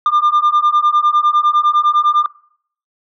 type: beating tone pair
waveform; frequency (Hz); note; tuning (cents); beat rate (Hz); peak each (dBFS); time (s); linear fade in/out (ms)
sine; 1195 / 1204.9; D6 / D6; +30 / +44; 9.9; -11; 0.06-2.26; 2
effects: noise-tail reverb RT60 0.6 s tail -23 dB re dry + tanh soft clip ceiling -7 dBFS